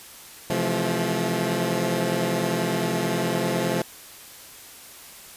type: chord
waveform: 15% pulse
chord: F major seventh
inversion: second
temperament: equal with one note detuned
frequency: 130.81 / 164.81 / 174.61 / 215.3 Hz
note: C3 / E3 / F3 / A3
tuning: 0 / 0 / 0 / -37 cents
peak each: -23 / -25 / -20 / -21 dBFS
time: 0.5-3.82 s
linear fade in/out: 2 ms
effects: white hiss -44 dBFS RMS until 5.36 s + resampled to 32000 Hz